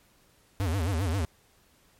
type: tone with vibrato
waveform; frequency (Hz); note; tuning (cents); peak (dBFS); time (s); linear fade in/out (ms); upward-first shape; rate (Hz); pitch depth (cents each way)
square; 89.2; F2; +37; -26; 0.6-1.25; 0; sine; 7.5; 230
effects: pink hiss -63 dBFS RMS until 1.99 s + MP3 64 kbps